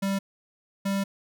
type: tone pair in turn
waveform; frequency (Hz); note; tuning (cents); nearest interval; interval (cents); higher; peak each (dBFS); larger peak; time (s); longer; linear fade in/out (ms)
square; 196 / 196.78; G3 / G3; 0 / +7; unison; 7; second; -25; neither; 0.02-0.19 / 0.85-1.04; second; 10
effects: none